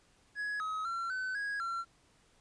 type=tone with pitch steps; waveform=triangle; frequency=1677 / 1273 / 1361 / 1517 / 1653 / 1362 Hz; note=G#6 / D#6 / F6 / F#6 / G#6 / F6; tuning=+16 / +39 / -45 / +43 / -9 / -44 cents; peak=-32 dBFS; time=0.35-1.85 s; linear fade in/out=50 ms; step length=250 ms; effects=pink hiss -67 dBFS RMS until 2.4 s + resampled to 22050 Hz